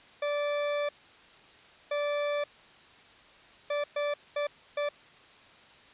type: tone bursts at uneven times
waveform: 40% pulse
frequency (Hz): 583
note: D5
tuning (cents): -13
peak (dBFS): -27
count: 6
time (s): 0.22-0.89 / 1.91-2.44 / 3.7-3.84 / 3.96-4.14 / 4.36-4.47 / 4.77-4.89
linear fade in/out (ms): 5
effects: white hiss -55 dBFS RMS until 5.93 s + resampled to 8000 Hz